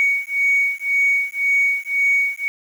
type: beating tone pair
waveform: sine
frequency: 2237 / 2238.9 Hz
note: C#7 / C#7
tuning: +15 / +17 cents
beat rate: 1.9 Hz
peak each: -18 dBFS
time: 0-2.48 s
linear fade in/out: 0 ms
effects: tanh soft clip ceiling -9 dBFS + 7-bit